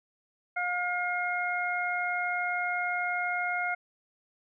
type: harmonic tone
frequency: 713 Hz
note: F5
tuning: 36 cents sharp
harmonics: 1 / 2 / 3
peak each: -32 / -32 / -32 dBFS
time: 0.56-3.75 s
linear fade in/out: 10 ms
effects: none